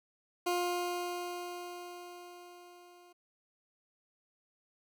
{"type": "tone with level ramp", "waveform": "20% pulse", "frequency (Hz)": 353.4, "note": "F4", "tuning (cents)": 21, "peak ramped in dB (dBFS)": [-24, -52], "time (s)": [0.46, 3.13], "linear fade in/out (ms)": 10, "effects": []}